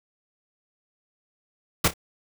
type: noise with echo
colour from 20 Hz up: pink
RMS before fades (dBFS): -19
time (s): 1.84-1.88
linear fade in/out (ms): 5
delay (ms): 29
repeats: 2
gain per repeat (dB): -13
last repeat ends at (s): 1.938
effects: none